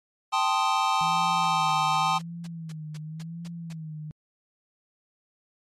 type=chord; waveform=square; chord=A half-diminished seventh; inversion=third; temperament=equal; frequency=784 / 880 / 1046.5 / 1244.5 Hz; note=G5 / A5 / C6 / Eb6; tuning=0 / 0 / 0 / 0 cents; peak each=-28 dBFS; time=0.32-2.19 s; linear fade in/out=20 ms
type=tone with vibrato; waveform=sine; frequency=161.4 Hz; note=E3; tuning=36 cents flat; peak=-34 dBFS; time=1.01-4.11 s; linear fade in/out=0 ms; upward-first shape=sine; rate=0.91 Hz; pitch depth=92 cents each way
type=noise bursts; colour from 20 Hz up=white; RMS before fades=-43 dBFS; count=10; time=1.43-3.73 s; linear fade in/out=5 ms; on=32 ms; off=220 ms
effects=low-pass 6000 Hz 12 dB/octave + MP3 64 kbps